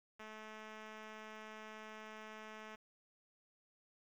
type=tone; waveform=5% pulse; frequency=216.5 Hz; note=A3; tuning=28 cents flat; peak=-38 dBFS; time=0.19-2.76 s; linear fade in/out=10 ms; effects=low-pass 4000 Hz 12 dB/octave + 11-bit